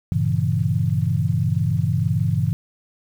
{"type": "chord", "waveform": "sine", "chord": "G diminished seventh", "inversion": "none", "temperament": "equal", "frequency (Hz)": [98, 116.54, 138.59, 164.81], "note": ["G2", "Bb2", "Db3", "Fb3"], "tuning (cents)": [0, 0, 0, 0], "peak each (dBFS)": -23, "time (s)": [0.12, 2.53], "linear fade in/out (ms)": 0, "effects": ["8-bit"]}